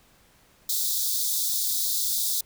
white high-pass noise, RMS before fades -26 dBFS, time 0.69-2.41 s, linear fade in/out 5 ms, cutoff 3500 Hz, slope 96 dB/octave, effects pink hiss -59 dBFS RMS until 2.45 s

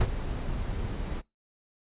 brown noise with ADSR envelope, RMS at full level -20 dBFS, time 0-1.22 s, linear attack 11 ms, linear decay 52 ms, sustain -12 dB, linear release 32 ms, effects noise-tail reverb RT60 0.2 s tail -23 dB re dry + resampled to 8000 Hz

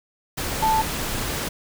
sine tone in noise, 880 Hz, A5, in tune, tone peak -17 dBFS, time 0.62-0.82 s, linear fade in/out 10 ms, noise pink, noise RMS -27 dBFS, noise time 0.37-1.49 s, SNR +7 dB, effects none

